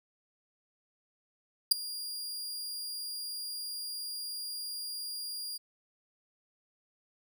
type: tone with ADSR envelope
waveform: sawtooth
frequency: 4819 Hz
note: D8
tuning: 44 cents sharp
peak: -13 dBFS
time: 1.71-5.58 s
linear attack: 9 ms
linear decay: 8 ms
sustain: -21 dB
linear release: 16 ms
effects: none